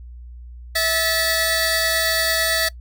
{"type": "tone cluster", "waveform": "sawtooth", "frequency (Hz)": [651, 1743, 1944, 4499], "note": ["E5", "A6", "B6", "C#8"], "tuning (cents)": [-22, -17, -28, 25], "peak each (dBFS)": -20, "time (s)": [0.75, 2.69], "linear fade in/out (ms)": 10, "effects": ["noise-tail reverb RT60 0.1 s tail -22 dB re dry", "added 60 Hz sine -35 dBFS peak until 2.8 s"]}